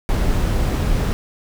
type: noise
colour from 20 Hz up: brown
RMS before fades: -18 dBFS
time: 0.09-1.13 s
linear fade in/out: 0 ms
effects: none